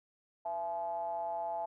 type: ring-modulated tone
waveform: triangle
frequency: 92.2 Hz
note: F#2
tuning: 6 cents flat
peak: -29 dBFS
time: 0.45-1.66 s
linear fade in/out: 10 ms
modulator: 763 Hz
effects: none